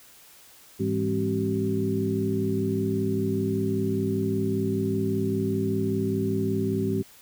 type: tone cluster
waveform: sine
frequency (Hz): 105 / 164.9 / 203.5 / 268.6 / 381.6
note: G#2 / E3 / G#3 / C4 / G4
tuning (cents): +19 / +1 / -35 / +46 / -47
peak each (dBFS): -30 / -34 / -28 / -30 / -28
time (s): 0.79-7.03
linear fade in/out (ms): 20
effects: white hiss -52 dBFS RMS until 7.21 s